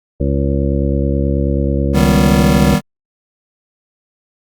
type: harmonic tone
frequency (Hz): 69.3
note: C#2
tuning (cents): 0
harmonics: 1 / 2 / 3 / 4 / 5 / 7 / 8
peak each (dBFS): -16 / -19 / -21 / -22 / -23 / -24 / -25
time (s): 0.2-2.75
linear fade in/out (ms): 5
type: chord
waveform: square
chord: Eb augmented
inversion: none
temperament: just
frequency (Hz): 155.56 / 194.45 / 243.1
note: Eb3 / G3 / B3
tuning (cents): 0 / -14 / -27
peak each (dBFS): -16 / -14 / -18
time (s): 1.93-2.81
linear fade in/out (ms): 50
effects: Opus 32 kbps